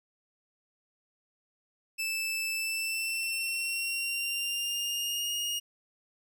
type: tone with pitch glide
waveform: sawtooth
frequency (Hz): 2637 to 2859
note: E7 to F7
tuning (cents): 0 to +40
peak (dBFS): -27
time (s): 1.98-5.6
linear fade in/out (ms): 20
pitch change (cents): +140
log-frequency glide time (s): 2.54-5.33
effects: none